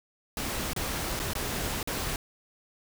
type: noise with dropouts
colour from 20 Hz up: pink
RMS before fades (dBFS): -32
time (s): 0.37-2.16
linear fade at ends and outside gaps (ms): 1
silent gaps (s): 0.733-0.763 / 1.193-1.199 / 1.334-1.352 / 1.829-1.874
effects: none